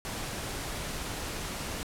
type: noise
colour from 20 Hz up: pink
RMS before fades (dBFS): -36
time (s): 0.05-1.83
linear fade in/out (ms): 0
effects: low-pass 12000 Hz 12 dB/octave

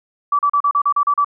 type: tone bursts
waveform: sine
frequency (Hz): 1154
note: D6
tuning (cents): -31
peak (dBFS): -12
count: 9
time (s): 0.32-1.246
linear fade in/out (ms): 5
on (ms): 70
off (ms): 37
effects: none

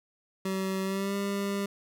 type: tone with pitch glide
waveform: 25% pulse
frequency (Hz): 190.9 to 199.58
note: G3 to G3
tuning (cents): -46 to +31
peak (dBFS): -25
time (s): 0.45-1.66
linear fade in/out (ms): 5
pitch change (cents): +77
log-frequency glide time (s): 0.83-1.15
effects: none

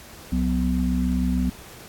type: tone cluster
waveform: sine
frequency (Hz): 65.5 / 181.8 / 248.5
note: C2 / F#3 / B3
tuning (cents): +2 / -30 / +11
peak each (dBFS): -24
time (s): 0.32-1.5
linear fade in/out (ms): 5
effects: pink hiss -44 dBFS RMS until 1.88 s + AAC 64 kbps

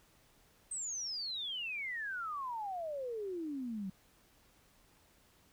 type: exponential sweep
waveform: sine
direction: down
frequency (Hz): 8372 to 184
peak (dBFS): -37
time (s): 0.71-3.9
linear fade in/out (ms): 5
effects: pink hiss -67 dBFS RMS until 5.52 s

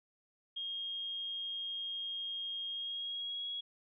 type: tone with pitch glide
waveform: sine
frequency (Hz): 3244 to 3322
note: G#7 to G#7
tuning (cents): -41 to 0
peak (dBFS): -37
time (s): 0.56-3.61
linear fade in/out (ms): 10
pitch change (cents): +41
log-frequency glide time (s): 2.69-3.47
effects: none

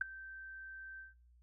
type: tone with ADSR envelope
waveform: sine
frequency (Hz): 1556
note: G6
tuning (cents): -13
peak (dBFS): -27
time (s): 0.01-1.14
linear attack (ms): 4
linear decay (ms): 11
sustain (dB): -20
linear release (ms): 150
effects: noise-tail reverb RT60 0.3 s tail -20 dB re dry + added 60 Hz sine -62 dBFS peak until 1.42 s

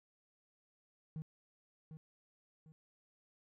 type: tone with echo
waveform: triangle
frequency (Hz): 157.7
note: D#3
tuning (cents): +24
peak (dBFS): -37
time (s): 1.16-1.22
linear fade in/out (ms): 0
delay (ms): 750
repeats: 2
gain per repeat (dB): -9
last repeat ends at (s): 2.72
effects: tanh soft clip ceiling -36 dBFS

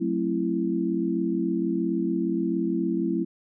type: chord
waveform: sine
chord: F# half-diminished seventh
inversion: none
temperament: just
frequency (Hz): 185 / 222 / 266.4 / 333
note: F#3 / A3 / C4 / E4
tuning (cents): 0 / +16 / +31 / +18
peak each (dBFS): -29 / -30 / -30 / -26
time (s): 0-3.25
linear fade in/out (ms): 20
effects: none

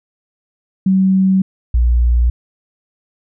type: tone pair in turn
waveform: sine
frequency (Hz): 190 / 59.66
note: F#3 / A#1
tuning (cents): +46 / +41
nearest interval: octave + minor sixth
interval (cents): 2005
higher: first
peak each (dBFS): -9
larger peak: neither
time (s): 0.86-1.42 / 1.74-2.3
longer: neither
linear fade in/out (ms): 5
effects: none

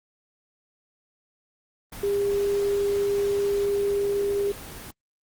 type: tone in noise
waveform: sine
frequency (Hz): 402.6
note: G4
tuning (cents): +46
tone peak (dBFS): -21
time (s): 2.03-4.52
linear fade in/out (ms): 5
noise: pink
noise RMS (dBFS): -39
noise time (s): 1.92-4.91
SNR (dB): +15
effects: Opus 24 kbps

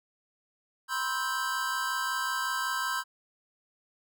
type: chord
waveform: square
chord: C major seventh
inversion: third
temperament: just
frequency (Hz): 981.1 / 1046.5 / 1308.1 / 1569.8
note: B5 / C6 / E6 / G6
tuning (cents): -12 / 0 / -14 / +2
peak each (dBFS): -38 / -35 / -37 / -33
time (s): 0.88-3.04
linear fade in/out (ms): 50
effects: none

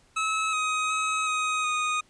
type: tone with pitch steps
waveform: 25% pulse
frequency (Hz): 1293 / 1259 / 1275 / 1256 / 1239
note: E6 / D#6 / D#6 / D#6 / D#6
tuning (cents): -34 / +20 / +42 / +16 / -8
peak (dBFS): -21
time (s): 0.16-2.01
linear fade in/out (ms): 10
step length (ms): 370
effects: pink hiss -61 dBFS RMS until 2.09 s + resampled to 22050 Hz

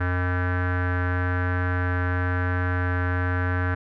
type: tone with low-pass filter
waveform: square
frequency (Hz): 90.1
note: F#2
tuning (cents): -45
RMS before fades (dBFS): -24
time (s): 0-3.75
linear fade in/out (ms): 10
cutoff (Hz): 1600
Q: 6.3
effects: none

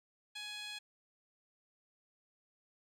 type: tone with band-pass filter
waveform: 15% pulse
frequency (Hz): 837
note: G#5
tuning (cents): +13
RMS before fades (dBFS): -45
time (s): 0.35-0.79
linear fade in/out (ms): 10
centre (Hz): 4300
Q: 1.7
effects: none

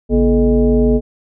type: tone with frequency modulation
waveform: sine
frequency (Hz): 240.8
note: B3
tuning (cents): -44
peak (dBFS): -9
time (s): 0.09-1.01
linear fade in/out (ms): 50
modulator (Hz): 188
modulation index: 1.3
effects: none

